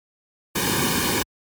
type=noise with comb filter; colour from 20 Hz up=pink; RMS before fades=-22 dBFS; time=0.55-1.23 s; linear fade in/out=10 ms; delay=1.5 ms; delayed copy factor=-0.9; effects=high-pass 60 Hz 12 dB/octave + MP3 96 kbps